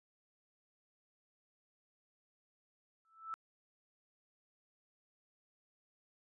sine tone with exponential growth, 1318.5 Hz, E6, in tune, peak -36 dBFS, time 3.05-3.34 s, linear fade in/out 0 ms, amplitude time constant 63 ms, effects resampled to 24000 Hz

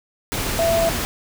sine tone in noise, 666 Hz, E5, 18 cents sharp, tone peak -16 dBFS, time 0.59-0.89 s, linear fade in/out 0 ms, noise pink, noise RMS -24 dBFS, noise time 0.32-1.05 s, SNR +5 dB, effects none

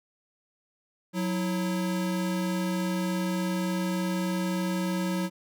square tone pair together, 183.47 / 326.9 Hz, F#3 / E4, -14 / -14 cents, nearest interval minor seventh, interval 1000 cents, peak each -28 / -34 dBFS, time 1.13-5.3 s, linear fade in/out 50 ms, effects none

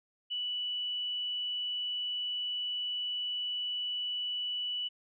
sine tone, 2960 Hz, F#7, in tune, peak -32 dBFS, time 0.3-4.89 s, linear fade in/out 20 ms, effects none

